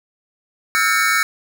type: tone cluster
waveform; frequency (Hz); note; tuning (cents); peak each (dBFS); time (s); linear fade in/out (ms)
square; 1308 / 1416 / 1610 / 1805 / 2234; E6 / F6 / G6 / A6 / C#7; -14 / +23 / +46 / +44 / +13; -21 / -23 / -24 / -23 / -20; 0.75-1.23; 0
effects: none